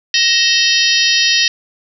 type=harmonic tone with a mistuned harmonic; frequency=624 Hz; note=D#5; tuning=5 cents sharp; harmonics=3 / 4 / 5 / 6 / 7 / 8 / 9; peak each=-18 / -18 / -18 / -18 / -18 / -18 / -18 dBFS; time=0.14-1.48 s; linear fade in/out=2 ms; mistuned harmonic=4; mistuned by=+100 cents; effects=none